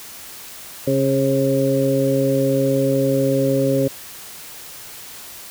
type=harmonic tone with a mistuned harmonic; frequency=136.3 Hz; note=C#3; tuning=29 cents flat; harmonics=1 / 2 / 3 / 4; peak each=-22 / -20 / -22 / -19 dBFS; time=0.87-3.88 s; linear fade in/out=5 ms; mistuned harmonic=4; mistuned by=-17 cents; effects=white hiss -37 dBFS RMS until 5.5 s